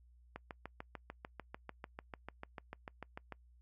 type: click train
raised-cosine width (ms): 0.5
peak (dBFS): -29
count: 21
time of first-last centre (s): 0.36-3.323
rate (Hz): 6.75
effects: noise-tail reverb RT60 0.1 s tail -25 dB re dry + added 60 Hz sine -61 dBFS peak until 3.61 s